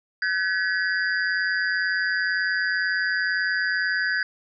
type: tone cluster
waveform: sine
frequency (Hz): 1517 / 1699 / 1930 / 4814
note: F#6 / G#6 / B6 / D8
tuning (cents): +43 / +39 / -40 / +42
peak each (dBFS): -25 / -25 / -31 / -33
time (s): 0.22-4.23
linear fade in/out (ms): 2
effects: none